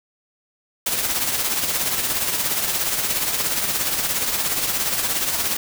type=noise with tremolo; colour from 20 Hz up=white; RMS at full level=-20 dBFS; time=0.86-5.57 s; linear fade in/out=5 ms; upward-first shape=triangle; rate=17 Hz; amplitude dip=55%; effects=none